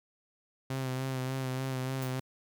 sawtooth tone with vibrato, 130.9 Hz, C3, 1 cent sharp, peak -28 dBFS, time 0.7-2.2 s, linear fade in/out 5 ms, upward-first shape sine, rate 3.4 Hz, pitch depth 31 cents each way
blue noise with exponential decay, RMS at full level -42 dBFS, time 2.02-2.21 s, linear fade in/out 1 ms, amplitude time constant 40 ms
effects none

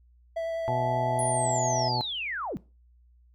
triangle tone with vibrato, 659.3 Hz, E5, in tune, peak -25 dBFS, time 0.36-1.89 s, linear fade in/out 10 ms, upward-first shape triangle, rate 9.9 Hz, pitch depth 10 cents each way
harmonic tone, 123.47 Hz, B2, in tune, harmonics 1 / 2 / 3 / 4 / 5 / 6 / 7, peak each -31 / -39 / -38 / -41 / -40 / -36 / -29 dBFS, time 0.68-2.01 s, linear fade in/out 0 ms
sine linear sweep, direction down, 9956 to 125.7 Hz, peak -30 dBFS, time 1.19-2.57 s, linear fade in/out 0 ms
effects noise-tail reverb RT60 0.3 s tail -20 dB re dry + added 60 Hz sine -56 dBFS peak until 3.34 s

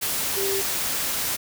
sine tone in noise, 392.3 Hz, G4, 1 cent sharp, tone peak -25 dBFS, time 0.36-0.62 s, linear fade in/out 20 ms, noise white, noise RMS -26 dBFS, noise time 0.01-1.37 s, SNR -2 dB, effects none

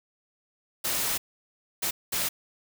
white noise bursts at uneven times, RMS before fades -28 dBFS, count 3, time 0.84-1.18 / 1.82-1.91 / 2.12-2.29 s, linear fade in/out 10 ms, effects none

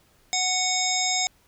harmonic tone, 740 Hz, F#5, in tune, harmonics 1 / 3 / 5 / 7 / 9 / 10, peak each -29 / -29 / -29 / -29 / -29 / -29 dBFS, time 0.33-1.27 s, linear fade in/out 0 ms, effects pink hiss -61 dBFS RMS until 1.47 s

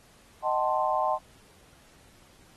sine chord, D# diminished seventh, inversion none, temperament equal with one note detuned, 622.3 / 756.8 / 880 / 1046.5 Hz, D#5 / F#5 / A5 / C6, 0 / +39 / 0 / 0 cents, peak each -29 dBFS, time 0.42-1.19 s, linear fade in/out 50 ms, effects pink hiss -58 dBFS RMS until 2.56 s + AAC 32 kbps

